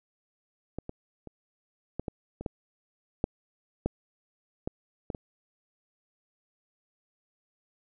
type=clicks; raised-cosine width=2 ms; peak=-21 / -23 / -29 / -18 / -19 / -24 / -17 / -11 / -13 / -17 / -19 / -24 dBFS; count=12; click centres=0.786 / 0.894 / 1.273 / 1.996 / 2.082 / 2.41 / 2.462 / 3.241 / 3.86 / 4.675 / 5.102 / 5.148 s; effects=none